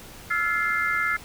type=chord; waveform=sine; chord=F major seventh; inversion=third; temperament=equal with one note detuned; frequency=1318.5 / 1396.9 / 1718.8 / 2093 Hz; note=E6 / F6 / A6 / C7; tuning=0 / 0 / -41 / 0 cents; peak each=-29 / -27 / -28 / -26 dBFS; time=0.3-1.17 s; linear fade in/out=10 ms; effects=pink hiss -44 dBFS RMS until 1.24 s